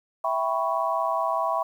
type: chord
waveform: sine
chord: C# half-diminished seventh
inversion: first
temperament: equal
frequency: 659.3 / 784 / 987.8 / 1108.7 Hz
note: E5 / G5 / B5 / C#6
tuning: 0 / 0 / 0 / 0 cents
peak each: -27 / -30 / -28 / -28 dBFS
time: 0.24-1.63 s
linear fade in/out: 5 ms
effects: 9-bit